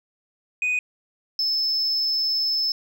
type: tone pair in turn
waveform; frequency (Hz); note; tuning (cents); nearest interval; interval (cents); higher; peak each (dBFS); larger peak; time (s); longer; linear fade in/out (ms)
sine; 2489 / 5247; D#7 / E8; 0 / -9; octave + minor second; 1291; second; -18; neither; 0.62-0.79 / 1.39-2.72; second; 2
effects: tanh soft clip ceiling -19 dBFS